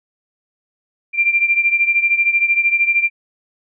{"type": "beating tone pair", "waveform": "sine", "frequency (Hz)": [2370, 2383], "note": ["D7", "D7"], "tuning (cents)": [15, 25], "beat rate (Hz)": 13, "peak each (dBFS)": [-14, -18], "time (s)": [1.13, 3.1], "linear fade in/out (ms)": 50, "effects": []}